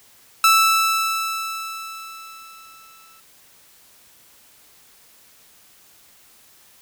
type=tone with exponential decay; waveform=sawtooth; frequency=1318.5 Hz; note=E6; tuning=in tune; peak=-7 dBFS; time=0.44-3.2 s; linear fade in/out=2 ms; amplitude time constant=600 ms; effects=white hiss -52 dBFS RMS until 6.81 s